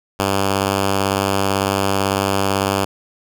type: tone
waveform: 5% pulse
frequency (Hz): 98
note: G2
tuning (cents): 0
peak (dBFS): -5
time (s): 0.19-2.85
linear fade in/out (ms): 10
effects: none